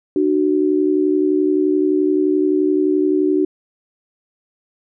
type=tone pair together; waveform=sine; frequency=302.2 / 373.8 Hz; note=D4 / F#4; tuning=+50 / +18 cents; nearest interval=major third; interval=368 cents; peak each=-16 dBFS; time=0.16-3.45 s; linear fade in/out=2 ms; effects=none